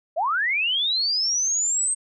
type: linear sweep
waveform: sine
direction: up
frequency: 583 to 8410 Hz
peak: -20 dBFS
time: 0.16-1.95 s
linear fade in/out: 20 ms
effects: none